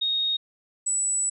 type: tone pair in turn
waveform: sine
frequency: 3729 / 7901 Hz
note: A#7 / B8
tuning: 0 / 0 cents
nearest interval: octave + minor second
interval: 1300 cents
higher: second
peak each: -22 dBFS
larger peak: neither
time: 0.01-0.37 / 0.86-1.3 s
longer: second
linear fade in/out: 10 ms
effects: none